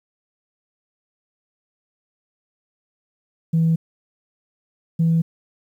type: tone pair in turn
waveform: sine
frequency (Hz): 163.4 / 164.54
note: E3 / E3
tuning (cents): -15 / -3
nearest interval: unison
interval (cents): 12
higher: second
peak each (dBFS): -13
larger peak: neither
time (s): 3.53-3.76 / 4.99-5.22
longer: neither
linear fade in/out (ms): 10
effects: tanh soft clip ceiling -11 dBFS + 9-bit